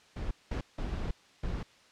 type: noise bursts at uneven times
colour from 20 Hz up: brown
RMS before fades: -34 dBFS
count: 4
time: 0.16-0.31 / 0.51-0.61 / 0.78-1.11 / 1.43-1.63 s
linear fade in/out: 5 ms
effects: white hiss -60 dBFS RMS until 1.91 s + low-pass 5000 Hz 12 dB/octave